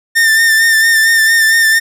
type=tone with vibrato; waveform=45% pulse; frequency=1800 Hz; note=A6; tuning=39 cents sharp; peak=-7 dBFS; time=0.15-1.8 s; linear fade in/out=20 ms; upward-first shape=sine; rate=4.4 Hz; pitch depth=33 cents each way; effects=none